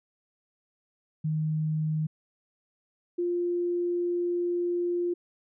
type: tone pair in turn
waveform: sine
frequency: 155.56 / 350 Hz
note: D#3 / F4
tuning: 0 / +4 cents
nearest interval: octave + major second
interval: 1404 cents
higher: second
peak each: -25 dBFS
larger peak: neither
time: 1.24-2.07 / 3.18-5.14 s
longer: second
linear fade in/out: 10 ms
effects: none